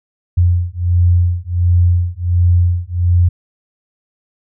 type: beating tone pair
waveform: sine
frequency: 87.31 / 88.71 Hz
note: F2 / F2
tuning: 0 / +28 cents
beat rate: 1.4 Hz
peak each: -13 dBFS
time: 0.37-3.29 s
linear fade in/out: 10 ms
effects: none